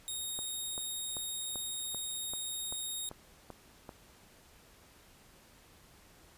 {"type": "tone", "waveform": "10% pulse", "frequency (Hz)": 3729, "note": "A#7", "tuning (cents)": 0, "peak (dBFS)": -28, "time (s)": [0.08, 3.09], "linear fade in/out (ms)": 0}
{"type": "click train", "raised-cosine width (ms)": 1, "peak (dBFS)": -30, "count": 10, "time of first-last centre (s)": [0.39, 3.892], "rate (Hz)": 2.57}
{"effects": ["pink hiss -60 dBFS RMS until 6.37 s", "resampled to 32000 Hz"]}